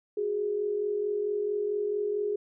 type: tone pair together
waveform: sine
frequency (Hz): 370.9 / 415.4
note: F#4 / G#4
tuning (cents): +4 / 0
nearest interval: major second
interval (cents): 196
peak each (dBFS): -35 / -27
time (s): 0.17-2.36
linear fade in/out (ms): 5
effects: none